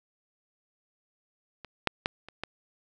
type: clicks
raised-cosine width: 0.3 ms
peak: -26 / -7 / -10 / -28 / -17 dBFS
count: 5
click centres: 1.647 / 1.873 / 2.059 / 2.286 / 2.436 s
effects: none